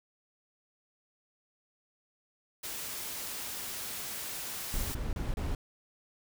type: noise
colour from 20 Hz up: white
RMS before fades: -39 dBFS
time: 2.63-4.95 s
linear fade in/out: 10 ms
type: noise bursts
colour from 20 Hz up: brown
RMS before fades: -33 dBFS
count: 4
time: 4.74-5.55 s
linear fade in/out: 2 ms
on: 180 ms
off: 30 ms
effects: none